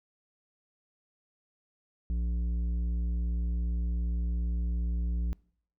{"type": "tone with tanh clipping", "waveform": "sine", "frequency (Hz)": 58.7, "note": "A#1", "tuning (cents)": 13, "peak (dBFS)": -29, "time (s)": [2.1, 5.33], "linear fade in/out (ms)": 0, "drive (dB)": 9, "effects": ["noise-tail reverb RT60 0.6 s tail -25 dB re dry"]}